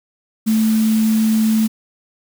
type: tone in noise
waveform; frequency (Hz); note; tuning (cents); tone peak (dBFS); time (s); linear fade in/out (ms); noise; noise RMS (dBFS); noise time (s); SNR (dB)
sine; 220; A3; 0; -12; 0.46-1.68; 20; white; -30; 0.46-1.68; +15
effects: none